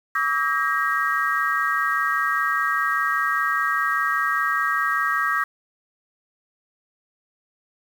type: tone cluster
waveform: sine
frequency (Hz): 1143 / 1288 / 1610 / 1881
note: D6 / E6 / G6 / A#6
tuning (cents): -47 / -41 / +46 / +15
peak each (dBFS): -25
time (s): 0.15-5.44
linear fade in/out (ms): 5
effects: 7-bit